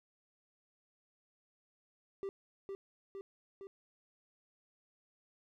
triangle tone with echo, 392 Hz, G4, in tune, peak -35 dBFS, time 2.23-2.29 s, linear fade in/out 0 ms, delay 460 ms, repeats 3, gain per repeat -3 dB, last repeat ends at 3.67 s, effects none

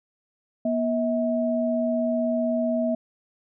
sine tone pair together, 240.3 / 644 Hz, B3 / E5, -47 / -41 cents, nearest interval octave + perfect fourth, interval 1706 cents, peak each -24 dBFS, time 0.65-2.95 s, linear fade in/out 5 ms, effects none

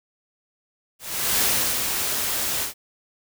white noise with ADSR envelope, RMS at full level -20 dBFS, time 0.99-2.74 s, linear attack 410 ms, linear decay 400 ms, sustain -5 dB, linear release 120 ms, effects none

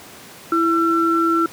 sine tone pair together, 331.3 / 1347.6 Hz, E4 / E6, +9 / +38 cents, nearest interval 2 octaves, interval 2429 cents, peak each -17 dBFS, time 0.52-1.46 s, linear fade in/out 2 ms, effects pink hiss -40 dBFS RMS until 1.52 s + high-pass 150 Hz 12 dB/octave

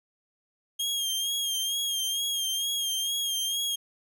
sawtooth tone with vibrato, 3231 Hz, G#7, 48 cents flat, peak -24 dBFS, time 0.79-3.76 s, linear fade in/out 10 ms, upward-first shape sine, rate 2.2 Hz, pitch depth 46 cents each way, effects none

